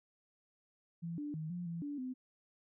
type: tone with pitch steps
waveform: sine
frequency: 168.1 / 293.9 / 156.9 / 176.1 / 168.3 / 289 / 255.8 Hz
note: E3 / D4 / D#3 / F3 / E3 / D4 / C4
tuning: +34 / +1 / +15 / +15 / +36 / -28 / -39 cents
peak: -38 dBFS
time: 1.02-2.14 s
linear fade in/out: 20 ms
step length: 160 ms
effects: none